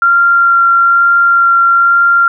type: tone with vibrato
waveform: sine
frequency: 1381 Hz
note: F6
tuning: 20 cents flat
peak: -5 dBFS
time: 0.02-2.28 s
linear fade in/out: 2 ms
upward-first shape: sine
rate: 1.1 Hz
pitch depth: 8 cents each way
effects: none